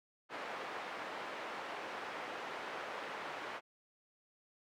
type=band-pass noise; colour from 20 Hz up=pink; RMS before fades=-44 dBFS; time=0.29-3.61 s; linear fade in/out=50 ms; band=530 to 2100 Hz; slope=12 dB/octave; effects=none